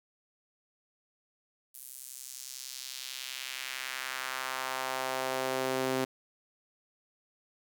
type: tone with high-pass filter sweep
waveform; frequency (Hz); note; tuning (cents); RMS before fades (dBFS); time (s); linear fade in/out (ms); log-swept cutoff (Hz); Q
sawtooth; 130.81; C3; 0; -36; 1.74-6.05; 10; 11000 to 310; 1.3
effects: none